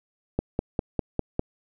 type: click train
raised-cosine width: 2 ms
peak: -10 dBFS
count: 6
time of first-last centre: 0.39-1.394 s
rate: 4.98 Hz
effects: none